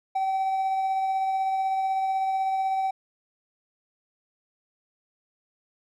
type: tone with tremolo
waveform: triangle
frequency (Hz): 768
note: G5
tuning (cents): -36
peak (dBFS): -19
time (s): 0.15-2.91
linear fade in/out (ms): 10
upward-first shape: triangle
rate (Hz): 16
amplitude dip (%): 35
effects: tanh soft clip ceiling -16 dBFS